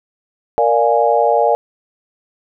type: chord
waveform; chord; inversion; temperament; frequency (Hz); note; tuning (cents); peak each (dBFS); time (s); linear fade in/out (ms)
sine; Bb dominant seventh; none; equal; 466.2 / 587.3 / 698.5 / 830.6; Bb4 / D5 / F5 / Ab5; 0 / 0 / 0 / 0; -16; 0.58-1.55; 0
effects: none